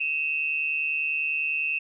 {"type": "tone pair together", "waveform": "sine", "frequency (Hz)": [2550, 2700], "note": ["D#7", "E7"], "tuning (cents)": [42, 41], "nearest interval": "minor second", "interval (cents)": 99, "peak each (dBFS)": -27, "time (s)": [0, 1.79], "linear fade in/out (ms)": 10, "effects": []}